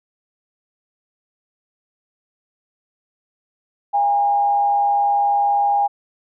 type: tone with frequency modulation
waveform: sine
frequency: 812 Hz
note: G#5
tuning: 39 cents flat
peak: -14 dBFS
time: 3.93-5.88 s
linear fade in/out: 20 ms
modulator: 129 Hz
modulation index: 0.3
effects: none